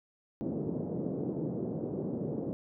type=band-pass noise; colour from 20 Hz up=pink; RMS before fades=-35 dBFS; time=0.41-2.53 s; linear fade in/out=0 ms; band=140 to 490 Hz; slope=24 dB/octave; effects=none